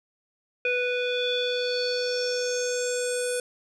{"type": "tone with low-pass filter sweep", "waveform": "square", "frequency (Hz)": 493.9, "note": "B4", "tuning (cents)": 0, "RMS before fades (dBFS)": -27, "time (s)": [0.65, 3.4], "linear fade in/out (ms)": 2, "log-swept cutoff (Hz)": [2500, 9600], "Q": 6.3, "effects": []}